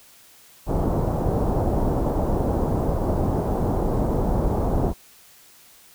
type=low-pass noise; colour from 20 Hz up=pink; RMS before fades=-22 dBFS; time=0.66-4.94 s; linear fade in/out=50 ms; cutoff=840 Hz; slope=24 dB/octave; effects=white hiss -51 dBFS RMS until 5.94 s